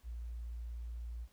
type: tone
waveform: sine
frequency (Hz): 58.27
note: A#1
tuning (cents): 0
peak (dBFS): -40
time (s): 0.03-1.28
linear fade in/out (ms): 50
effects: pink hiss -70 dBFS RMS until 1.32 s

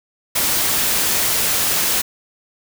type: noise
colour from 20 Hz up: white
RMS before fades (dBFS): -18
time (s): 0.35-2.02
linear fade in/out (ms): 10
effects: none

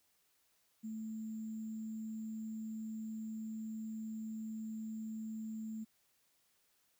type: tone with sample-and-hold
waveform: sine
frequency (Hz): 219.7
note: A3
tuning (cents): -2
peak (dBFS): -40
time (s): 0.83-5.85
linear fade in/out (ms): 20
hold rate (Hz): 7350
effects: white hiss -75 dBFS RMS until 6.99 s

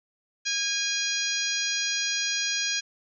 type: harmonic tone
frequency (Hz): 820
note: G#5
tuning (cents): -22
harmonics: 2 / 3 / 4 / 5 / 6 / 7 / 8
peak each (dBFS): -33 / -33 / -33 / -33 / -33 / -33 / -33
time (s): 0.45-2.81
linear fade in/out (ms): 20
effects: none

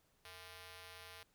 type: ring-modulated tone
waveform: 5% pulse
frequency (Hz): 370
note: F#4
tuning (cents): 0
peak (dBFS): -38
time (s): 0.25-1.23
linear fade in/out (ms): 2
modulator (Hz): 286
effects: pink hiss -75 dBFS RMS until 1.34 s

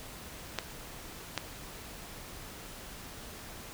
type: clicks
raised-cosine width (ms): 0.2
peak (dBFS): -13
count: 2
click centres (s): 0.587 / 1.377
effects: pink hiss -46 dBFS RMS until 3.73 s

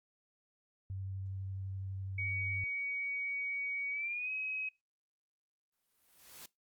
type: tone with vibrato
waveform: sine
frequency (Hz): 96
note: G2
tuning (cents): -36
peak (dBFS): -38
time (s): 0.9-2.64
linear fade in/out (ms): 0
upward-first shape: triangle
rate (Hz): 12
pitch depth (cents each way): 14
type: tone with pitch glide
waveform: sine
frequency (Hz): 2252 to 2542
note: C#7 to D#7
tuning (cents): +27 to +36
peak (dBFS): -35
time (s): 2.18-4.69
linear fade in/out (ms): 5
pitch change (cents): +209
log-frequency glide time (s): 3.91-4.31
type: noise with exponential growth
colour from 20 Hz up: white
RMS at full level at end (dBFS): -48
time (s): 5.72-6.46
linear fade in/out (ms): 5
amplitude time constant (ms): 160
effects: noise-tail reverb RT60 0.2 s tail -21 dB re dry + Opus 48 kbps

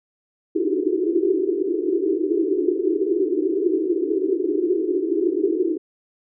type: band-pass noise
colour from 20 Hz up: white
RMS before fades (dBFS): -21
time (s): 0.55-5.78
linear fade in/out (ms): 10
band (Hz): 310 to 410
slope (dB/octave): 96
effects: none

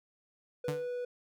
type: tone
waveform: triangle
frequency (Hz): 491.1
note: B4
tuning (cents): -10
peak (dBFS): -32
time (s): 0.64-1.05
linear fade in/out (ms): 5
type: tone with exponential decay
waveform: sawtooth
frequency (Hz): 148.6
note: D3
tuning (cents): +21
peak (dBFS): -27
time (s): 0.68-0.88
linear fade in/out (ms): 5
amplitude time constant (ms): 43
effects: none

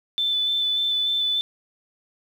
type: tone with vibrato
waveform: sine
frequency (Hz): 3514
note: A7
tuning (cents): -3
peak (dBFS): -20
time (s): 0.18-1.41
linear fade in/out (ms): 0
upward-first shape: square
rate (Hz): 3.4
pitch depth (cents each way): 11
effects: 8-bit

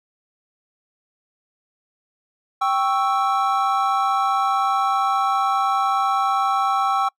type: chord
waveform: triangle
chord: C# diminished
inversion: second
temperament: equal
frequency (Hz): 784 / 1108.7 / 1318.5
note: G5 / C#6 / E6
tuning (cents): 0 / 0 / 0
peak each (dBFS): -19 / -21 / -20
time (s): 2.61-7.09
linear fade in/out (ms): 10
effects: noise-tail reverb RT60 0.1 s tail -26 dB re dry

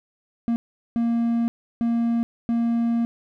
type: tone bursts at uneven times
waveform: triangle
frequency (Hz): 233.1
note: A#3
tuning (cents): 0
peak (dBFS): -17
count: 4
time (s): 0.48-0.56 / 0.96-1.48 / 1.81-2.23 / 2.49-3.05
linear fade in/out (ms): 0
effects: none

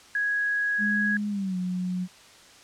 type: tone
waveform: sine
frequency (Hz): 1661.2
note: G#6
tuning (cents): 0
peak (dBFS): -23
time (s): 0.15-1.17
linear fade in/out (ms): 2
type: tone with pitch glide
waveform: sine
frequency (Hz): 207.7 to 181.86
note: G#3 to F#3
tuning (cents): 0 to -30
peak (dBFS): -26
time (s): 0.78-2.08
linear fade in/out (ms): 50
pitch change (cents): -230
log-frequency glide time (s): 1.29-1.57
effects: white hiss -51 dBFS RMS until 2.63 s + low-pass 7000 Hz 12 dB/octave

